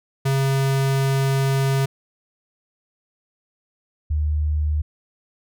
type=tone pair in turn; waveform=square / sine; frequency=135.7 / 75.61 Hz; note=C#3 / D#2; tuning=-36 / -49 cents; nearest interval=minor seventh; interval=1013 cents; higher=first; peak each=-18 / -18 dBFS; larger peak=neither; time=0.25-1.86 / 4.1-4.82 s; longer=first; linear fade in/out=10 ms; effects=none